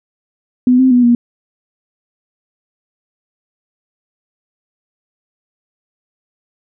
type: tone with pitch steps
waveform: sine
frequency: 250.1 / 260.2 / 246.1 / 238.9 Hz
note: B3 / C4 / B3 / A#3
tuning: +22 / -9 / -6 / +43 cents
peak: -6 dBFS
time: 0.67-1.15 s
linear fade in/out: 2 ms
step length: 120 ms
effects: none